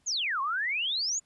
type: exponential two-way sweep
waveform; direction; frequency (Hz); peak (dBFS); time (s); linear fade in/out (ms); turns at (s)
sine; down then up; 7120 to 1044 to 7120; -27; 0.06-1.2; 20; 0.41
effects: pink hiss -70 dBFS RMS until 1.25 s + resampled to 24000 Hz